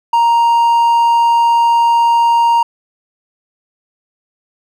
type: tone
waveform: triangle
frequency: 934 Hz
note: A#5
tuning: 3 cents sharp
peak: -6 dBFS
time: 0.13-2.63 s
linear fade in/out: 5 ms
effects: none